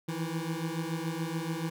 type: beating tone pair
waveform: 25% pulse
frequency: 160 / 167 Hz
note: D#3 / E3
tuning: +49 / +23 cents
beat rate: 7 Hz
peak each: -31 dBFS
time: 0.08-1.7 s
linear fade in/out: 10 ms
effects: none